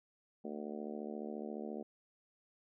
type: harmonic tone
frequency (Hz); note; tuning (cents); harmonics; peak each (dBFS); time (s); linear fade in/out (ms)
74.4; D2; +23; 3 / 4 / 5 / 6 / 7 / 8 / 9 / 10; -44 / -49 / -47 / -48 / -53 / -51 / -55 / -55; 0.44-1.83; 10
effects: none